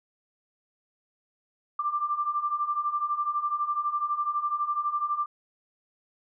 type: beating tone pair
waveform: sine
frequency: 1174.7 / 1186.7 Hz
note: D6 / D6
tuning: 0 / +18 cents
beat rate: 12 Hz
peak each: -31 / -27 dBFS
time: 1.79-5.26 s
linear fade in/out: 5 ms
effects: none